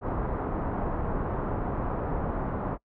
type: low-pass noise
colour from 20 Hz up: pink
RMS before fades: -30 dBFS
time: 0.01-2.78 s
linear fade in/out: 50 ms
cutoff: 1200 Hz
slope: 24 dB/octave
effects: noise-tail reverb RT60 0.1 s tail -24 dB re dry